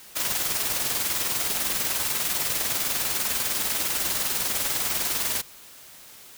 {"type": "noise with tremolo", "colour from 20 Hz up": "white", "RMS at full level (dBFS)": -25, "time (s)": [0.15, 5.42], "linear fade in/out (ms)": 20, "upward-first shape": "square", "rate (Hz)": 20, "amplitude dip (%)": 35, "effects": ["white hiss -47 dBFS RMS until 6.37 s"]}